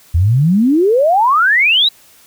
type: exponential sweep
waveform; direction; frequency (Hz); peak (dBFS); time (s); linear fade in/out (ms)
sine; up; 78.2 to 3999; -8; 0.14-1.89; 10
effects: white hiss -46 dBFS RMS until 2.26 s